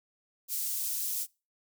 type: high-pass noise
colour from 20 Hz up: white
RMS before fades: -33 dBFS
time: 0.48-1.27 s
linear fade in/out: 50 ms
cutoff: 6500 Hz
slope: 12 dB/octave
effects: noise-tail reverb RT60 0.3 s tail -24 dB re dry